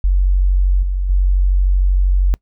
sine tone with level steps, 46.44 Hz, F#1, 7 cents sharp, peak -10 / -15 / -10 dBFS, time 0.04-2.34 s, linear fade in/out 0 ms, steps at 0.82 / 1.09 s, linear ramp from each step 10 ms, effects noise-tail reverb RT60 0.1 s tail -25 dB re dry

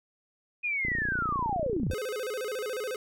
sine linear sweep, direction down, 2489 to 32.94 Hz, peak -27 dBFS, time 0.63-1.93 s, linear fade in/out 20 ms
click train, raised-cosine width 3 ms, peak -23 dBFS, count 33, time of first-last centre 0.85-1.935 s, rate 29.5 Hz
square tone with vibrato, 466.2 Hz, A#4, in tune, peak -32 dBFS, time 1.91-2.96 s, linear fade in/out 2 ms, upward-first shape square, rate 14 Hz, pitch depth 170 cents each way
effects none

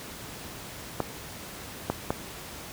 clicks, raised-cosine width 1 ms, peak -11 dBFS, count 3, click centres 1.003 / 1.9 / 2.105 s, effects pink hiss -41 dBFS RMS until 2.72 s + high-pass 60 Hz 12 dB/octave

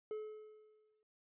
triangle tone with exponential decay, 429.6 Hz, A4, 41 cents flat, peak -36 dBFS, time 0.11-1.03 s, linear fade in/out 1 ms, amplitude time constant 200 ms, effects resampled to 8000 Hz

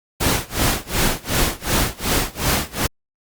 pink noise with tremolo, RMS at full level -17 dBFS, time 0.2-2.87 s, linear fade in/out 10 ms, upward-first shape sine, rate 2.7 Hz, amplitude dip 95%, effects Opus 48 kbps

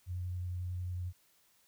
sine tone with vibrato, 89.8 Hz, F2, 49 cents sharp, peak -35 dBFS, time 0.06-1.13 s, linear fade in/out 50 ms, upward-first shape triangle, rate 11 Hz, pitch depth 17 cents each way, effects white hiss -69 dBFS RMS until 1.67 s

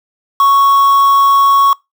triangle tone with quantisation, 1108.7 Hz, C#6, in tune, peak -4 dBFS, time 0.4-1.73 s, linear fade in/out 2 ms, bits 4, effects noise-tail reverb RT60 0.2 s tail -24 dB re dry

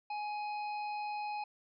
harmonic tone, 836 Hz, G#5, 11 cents sharp, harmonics 1 / 3 / 5 / 6, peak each -36 / -46 / -54 / -60 dBFS, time 0.1-1.44 s, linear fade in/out 5 ms, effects none

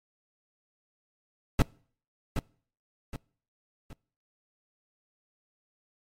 brown noise with echo, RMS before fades -19 dBFS, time 1.59-1.62 s, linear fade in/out 2 ms, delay 770 ms, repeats 3, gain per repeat -8 dB, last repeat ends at 3.93 s, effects noise-tail reverb RT60 0.5 s tail -25 dB re dry + MP3 64 kbps

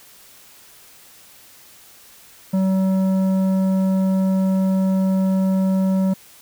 sine tone with tanh clipping, 190 Hz, F#3, 46 cents sharp, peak -17 dBFS, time 2.53-6.14 s, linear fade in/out 10 ms, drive 10 dB, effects white hiss -47 dBFS RMS until 6.41 s

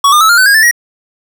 square tone with pitch steps, 1122 / 1209.5 / 1303.8 / 1405.5 / 1515.1 / 1633.2 / 1760.6 / 1897.9 Hz, C#6 / D#6 / E6 / F6 / F#6 / G#6 / A6 / A#6, +21 / -49 / -19 / +11 / +41 / -29 / +1 / +31 cents, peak -5 dBFS, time 0.04-0.712 s, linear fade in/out 5 ms, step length 84 ms, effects none

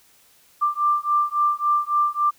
sine beating tone pair, 1182 / 1185.6 Hz, D6 / D6, +11 / +16 cents, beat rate 3.6 Hz, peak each -21 dBFS, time 0.61-2.31 s, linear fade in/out 20 ms, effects white hiss -56 dBFS RMS until 2.38 s

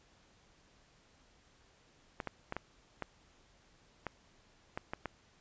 clicks, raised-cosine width 0.5 ms, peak -22 dBFS, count 9, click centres 2.202 / 2.273 / 2.524 / 2.566 / 3.023 / 4.067 / 4.775 / 4.935 / 5.057 s, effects pink hiss -66 dBFS RMS until 5.4 s + resampled to 16000 Hz

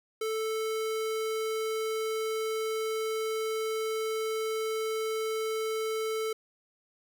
square tone, 440 Hz, A4, in tune, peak -30 dBFS, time 0.21-6.33 s, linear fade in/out 5 ms, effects none

